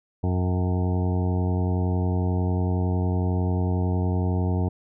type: harmonic tone with a mistuned harmonic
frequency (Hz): 91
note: F#2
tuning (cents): -28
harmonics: 1 / 2 / 3 / 4 / 5 / 7 / 8 / 9 / 10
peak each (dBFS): -22 / -28 / -32 / -34 / -36 / -39 / -40 / -41 / -42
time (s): 0.23-4.69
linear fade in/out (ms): 10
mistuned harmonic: 8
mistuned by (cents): +23
effects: none